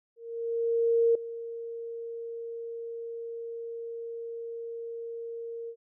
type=tone with ADSR envelope; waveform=sine; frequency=463 Hz; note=A#4; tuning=12 cents flat; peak=-19 dBFS; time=0.16-5.76 s; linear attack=990 ms; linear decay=4 ms; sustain=-16 dB; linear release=71 ms; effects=none